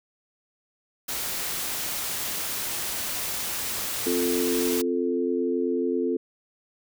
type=noise; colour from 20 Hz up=white; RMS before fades=-30 dBFS; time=1.08-4.82 s; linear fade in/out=10 ms
type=chord; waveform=sine; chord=F major; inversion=second; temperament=equal; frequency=261.6 / 349.2 / 440 Hz; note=C4 / F4 / A4; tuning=0 / 0 / 0 cents; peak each=-27 dBFS; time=4.06-6.17 s; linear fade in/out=5 ms
effects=none